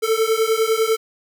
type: beating tone pair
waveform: square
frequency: 440 / 450 Hz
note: A4 / A4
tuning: 0 / +39 cents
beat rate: 10 Hz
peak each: -20 dBFS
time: 0.02-0.97 s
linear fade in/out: 20 ms
effects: none